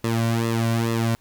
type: tone with flanger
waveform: sawtooth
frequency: 114.9 Hz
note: A#2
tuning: 25 cents flat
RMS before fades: -22 dBFS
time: 0.04-1.15 s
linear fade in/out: 0 ms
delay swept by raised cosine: 1.3 to 2.4 ms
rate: 2.3 Hz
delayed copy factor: -0.85
effects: pink hiss -60 dBFS RMS until 1.2 s